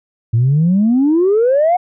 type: exponential sweep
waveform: sine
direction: up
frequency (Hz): 110 to 740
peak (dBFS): -8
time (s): 0.33-1.77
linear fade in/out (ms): 10
effects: tanh soft clip ceiling -6 dBFS